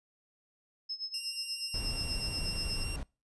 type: tone with tremolo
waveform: sine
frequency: 5190 Hz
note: E8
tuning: 28 cents flat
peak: -33 dBFS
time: 0.89-2.84 s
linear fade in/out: 10 ms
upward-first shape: sine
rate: 8.3 Hz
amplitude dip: 85%
type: tone with pitch glide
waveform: 15% pulse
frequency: 2781 to 2762 Hz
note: F7 to F7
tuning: -8 to -20 cents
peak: -32 dBFS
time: 1.14-2.96 s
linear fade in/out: 2 ms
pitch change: -12 cents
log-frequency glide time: 1.65-1.96 s
type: noise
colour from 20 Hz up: brown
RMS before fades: -37 dBFS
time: 1.74-3.03 s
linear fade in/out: 2 ms
effects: noise-tail reverb RT60 0.3 s tail -24 dB re dry + resampled to 24000 Hz